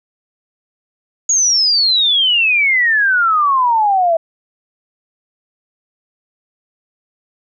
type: exponential sweep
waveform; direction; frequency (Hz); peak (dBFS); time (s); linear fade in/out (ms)
sine; down; 6770 to 646; -10; 1.29-4.17; 5
effects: none